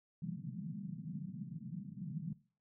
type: band-pass noise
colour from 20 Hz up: white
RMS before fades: -44 dBFS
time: 0.22-2.33 s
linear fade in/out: 2 ms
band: 140 to 200 Hz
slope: 48 dB/octave
effects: noise-tail reverb RT60 0.4 s tail -19 dB re dry